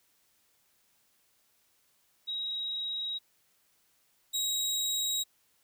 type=tone pair in turn; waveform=sine / 25% pulse; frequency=3819 / 3819 Hz; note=A#7 / A#7; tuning=+41 / +41 cents; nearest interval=unison; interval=0 cents; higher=neither; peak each=-32 / -25 dBFS; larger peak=second; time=2.27-3.19 / 4.33-5.24 s; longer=first; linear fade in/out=20 ms; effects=white hiss -70 dBFS RMS until 5.63 s